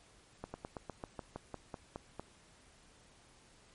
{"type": "slowing click train", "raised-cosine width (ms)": 1, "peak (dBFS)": -27, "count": 12, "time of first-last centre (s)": [0.44, 2.196], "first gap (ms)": 100, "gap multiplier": 1.09, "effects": ["pink hiss -63 dBFS RMS until 3.74 s", "MP3 48 kbps"]}